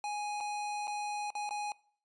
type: tone with dropouts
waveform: square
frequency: 830.6 Hz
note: G#5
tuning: in tune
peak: -35 dBFS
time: 0.04-1.72 s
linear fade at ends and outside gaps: 1 ms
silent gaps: 0.404-0.408 / 0.872-0.878 / 1.304-1.352 / 1.492-1.508 s
effects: noise-tail reverb RT60 0.5 s tail -21 dB re dry + resampled to 22050 Hz